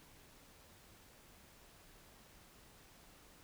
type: silence
effects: pink hiss -62 dBFS RMS until 3.43 s